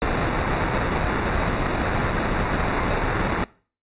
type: noise with sample-and-hold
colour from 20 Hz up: pink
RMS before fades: -23 dBFS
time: 0.02-3.44 s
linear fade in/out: 0 ms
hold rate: 3150 Hz
effects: noise-tail reverb RT60 0.4 s tail -21 dB re dry + resampled to 8000 Hz